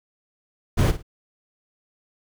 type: noise with echo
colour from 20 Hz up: brown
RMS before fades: -17 dBFS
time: 0.77-0.92 s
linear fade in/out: 20 ms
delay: 54 ms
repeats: 2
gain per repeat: -12 dB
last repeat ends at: 1.028 s
effects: none